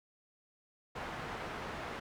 white low-pass noise, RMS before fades -42 dBFS, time 0.95-2 s, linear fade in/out 10 ms, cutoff 1400 Hz, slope 12 dB/octave, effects none

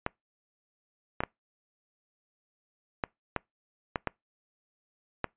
clicks, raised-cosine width 0.5 ms, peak -13 dBFS, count 8, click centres 0.064 / 1.205 / 1.236 / 3.038 / 3.363 / 3.958 / 4.073 / 5.243 s, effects noise-tail reverb RT60 0.2 s tail -26 dB re dry + resampled to 8000 Hz

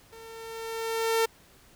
sawtooth tone with level ramp, 452.2 Hz, A4, 47 cents sharp, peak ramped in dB -42 to -17 dBFS, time 0.12-1.26 s, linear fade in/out 10 ms, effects pink hiss -57 dBFS RMS until 1.75 s

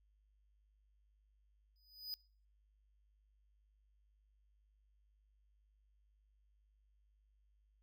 square tone with exponential growth, 4978 Hz, D#8, in tune, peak -39 dBFS, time 1.76-2.14 s, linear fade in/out 0 ms, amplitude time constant 82 ms, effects noise-tail reverb RT60 0.5 s tail -25 dB re dry + added 51 Hz sine -70 dBFS peak until 7.82 s

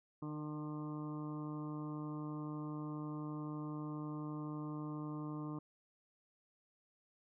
harmonic tone with a mistuned harmonic, 151 Hz, D3, 48 cents sharp, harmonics 1 / 2 / 3 / 4 / 5 / 6 / 7 / 8, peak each -44 / -43 / -55 / -58 / -61 / -59 / -53 / -57 dBFS, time 0.22-5.59 s, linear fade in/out 5 ms, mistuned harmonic 3, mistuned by +15 cents, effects none

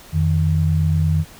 sine tone pair together, 87.6 / 156.09 Hz, F2 / D#3, +6 / +6 cents, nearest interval minor seventh, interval 1000 cents, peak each -17 dBFS, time 0.12-1.25 s, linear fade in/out 50 ms, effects pink hiss -43 dBFS RMS until 1.39 s

